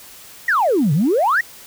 sine exponential two-way sweep, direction down then up, 1973 to 134 to 1973 Hz, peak -12 dBFS, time 0.48-1.41 s, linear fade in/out 5 ms, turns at 0.93 s, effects tanh soft clip ceiling -9 dBFS + white hiss -41 dBFS RMS until 1.66 s

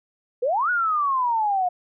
sine exponential two-way sweep, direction up then down, 462 to 1480 to 707 Hz, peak -19 dBFS, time 0.42-1.69 s, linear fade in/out 10 ms, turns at 0.7 s, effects none

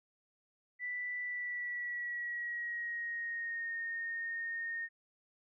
sine tone with pitch glide, 1975.5 to 1843.2 Hz, B6 to A#6, 0 to -20 cents, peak -36 dBFS, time 0.79-4.89 s, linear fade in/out 50 ms, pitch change -120 cents, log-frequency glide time 1.21-3.74 s, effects none

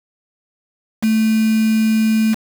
sine tone with quantisation, 220 Hz, A3, in tune, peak -12 dBFS, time 1.02-2.35 s, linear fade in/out 20 ms, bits 4, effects none

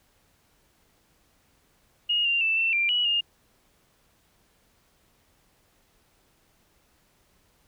sine tone with pitch steps, 2867 / 2781 / 2651 / 2684 / 2374 / 2925 / 2831 Hz, F7 / F7 / E7 / E7 / D7 / F#7 / F7, +45 / -8 / +9 / +31 / +18 / -21 / +23 cents, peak -21 dBFS, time 2.09-3.21 s, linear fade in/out 10 ms, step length 160 ms, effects pink hiss -65 dBFS RMS until 7.67 s

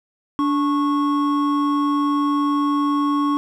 triangle tone pair together, 290.4 / 1100 Hz, D4 / C#6, -19 / -14 cents, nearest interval octave + major seventh, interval 2305 cents, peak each -16 / -20 dBFS, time 0.39-3.37 s, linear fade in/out 0 ms, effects none

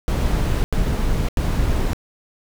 brown noise bursts, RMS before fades -19 dBFS, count 3, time 0.08-1.932 s, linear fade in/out 0 ms, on 560 ms, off 86 ms, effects none

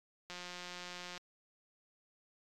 click train, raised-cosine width 0.2 ms, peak -28 dBFS, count 157, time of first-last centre 0.3-1.176 s, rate 178 Hz, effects MP3 96 kbps

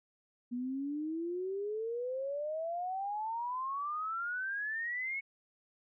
sine exponential sweep, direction up, 239.5 to 2217 Hz, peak -34 dBFS, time 0.51-5.21 s, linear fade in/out 20 ms, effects none

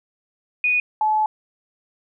sine tone pair in turn, 2473 / 860.6 Hz, D#7 / A5, -11 / -39 cents, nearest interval octave + tritone, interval 1828 cents, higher first, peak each -16 dBFS, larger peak neither, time 0.64-0.8 / 1.01-1.26 s, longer second, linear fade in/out 2 ms, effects none

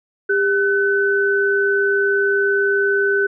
sine tone pair together, 399.6 / 1508.7 Hz, G4 / F#6, +33 / +33 cents, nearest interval octave + major seventh, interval 2300 cents, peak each -17 dBFS, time 0.29-3.27 s, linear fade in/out 10 ms, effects none

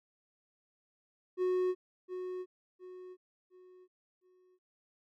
triangle tone with echo, 366.6 Hz, F#4, 16 cents flat, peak -26 dBFS, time 1.37-1.75 s, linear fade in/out 50 ms, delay 710 ms, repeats 4, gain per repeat -9 dB, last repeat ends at 4.59 s, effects none

